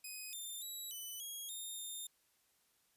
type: tone with pitch steps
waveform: 5% pulse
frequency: 2509 / 3591 / 3882 / 2997 / 3293 / 3663 / 3637 Hz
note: D#7 / A7 / B7 / F#7 / G#7 / A#7 / A#7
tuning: +14 / +35 / -31 / +22 / -15 / -31 / -43 cents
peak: -36 dBFS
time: 0.04-2.07 s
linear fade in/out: 5 ms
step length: 290 ms
effects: white hiss -75 dBFS RMS until 2.96 s + resampled to 32000 Hz